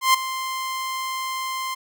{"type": "tone with ADSR envelope", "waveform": "sawtooth", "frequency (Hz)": 1046.5, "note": "C6", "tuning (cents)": 0, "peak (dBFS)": -8, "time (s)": [0.01, 1.75], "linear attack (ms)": 130, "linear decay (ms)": 9, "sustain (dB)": -14, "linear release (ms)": 15, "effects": []}